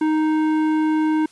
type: tone with tanh clipping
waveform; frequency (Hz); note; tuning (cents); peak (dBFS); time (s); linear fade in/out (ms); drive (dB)
sine; 311.1; D#4; 0; -18; 0.01-1.26; 5; 13
effects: white hiss -52 dBFS RMS until 1.31 s + resampled to 22050 Hz